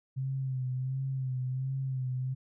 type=tone with vibrato; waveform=sine; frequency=130.9 Hz; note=C3; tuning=1 cent sharp; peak=-30 dBFS; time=0.16-2.35 s; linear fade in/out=20 ms; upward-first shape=sine; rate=1.4 Hz; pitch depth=46 cents each way; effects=none